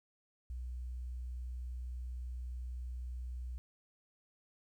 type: tone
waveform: sine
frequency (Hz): 61.74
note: B1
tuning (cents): 0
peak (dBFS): -39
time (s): 0.5-3.58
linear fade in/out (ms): 0
effects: 12-bit